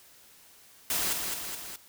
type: noise with echo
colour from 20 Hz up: white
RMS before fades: -29 dBFS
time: 0.9-1.13 s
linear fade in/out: 2 ms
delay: 210 ms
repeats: 3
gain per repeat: -4 dB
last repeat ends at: 1.76 s
effects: white hiss -56 dBFS RMS until 1.88 s